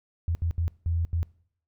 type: tone bursts at uneven times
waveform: sine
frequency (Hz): 84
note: E2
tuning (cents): +33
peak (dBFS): -23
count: 5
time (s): 0.28-0.35 / 0.42-0.51 / 0.58-0.68 / 0.86-1.05 / 1.13-1.23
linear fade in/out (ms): 0
effects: noise-tail reverb RT60 0.6 s tail -22 dB re dry